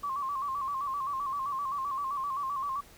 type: tone with vibrato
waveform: sine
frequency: 1104 Hz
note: C#6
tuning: 7 cents flat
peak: -30 dBFS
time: 0.03-2.81 s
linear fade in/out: 10 ms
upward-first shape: square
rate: 7.7 Hz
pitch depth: 67 cents each way
effects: pink hiss -55 dBFS RMS until 2.97 s